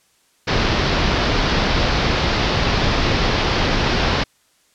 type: low-pass noise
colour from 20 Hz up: pink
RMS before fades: -18 dBFS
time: 0.47-4.24 s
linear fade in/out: 10 ms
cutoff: 5300 Hz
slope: 48 dB/octave
effects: white hiss -59 dBFS RMS until 4.74 s + low-pass 10000 Hz 12 dB/octave